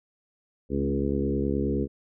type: harmonic tone with a mistuned harmonic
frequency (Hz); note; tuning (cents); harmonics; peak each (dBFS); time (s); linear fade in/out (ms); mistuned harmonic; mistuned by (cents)
69.5; C#2; +5; 1 / 2 / 3 / 4 / 5 / 6 / 7; -31 / -33 / -30 / -30 / -32 / -31 / -35; 0.69-1.88; 50; 3; +20
effects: none